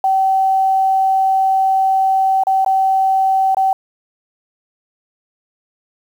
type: tone with dropouts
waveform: sine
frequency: 768 Hz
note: G5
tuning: 36 cents flat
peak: -11 dBFS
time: 0.04-3.73 s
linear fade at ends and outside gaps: 2 ms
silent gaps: 2.436-2.469 / 2.647-2.662 / 3.547-3.569 s
effects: 7-bit